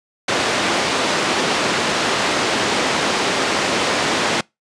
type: band-pass noise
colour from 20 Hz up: pink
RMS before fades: -19 dBFS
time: 0.28-4.41 s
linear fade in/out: 5 ms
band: 270 to 5300 Hz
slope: 12 dB/octave
effects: noise-tail reverb RT60 0.2 s tail -25 dB re dry + resampled to 22050 Hz